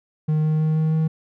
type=tone with pitch steps; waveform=triangle; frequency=154.3 / 155.37 / 156.45 / 157.54 / 158.64 Hz; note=D#3 / D#3 / D#3 / D#3 / D#3; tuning=-14 / -2 / +10 / +22 / +34 cents; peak=-15 dBFS; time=0.28-1.08 s; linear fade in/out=10 ms; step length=160 ms; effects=none